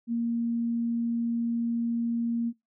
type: tone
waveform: sine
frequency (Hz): 233.5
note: A#3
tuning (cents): +3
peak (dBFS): -25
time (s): 0.07-2.53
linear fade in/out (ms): 50
effects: noise-tail reverb RT60 0.2 s tail -24 dB re dry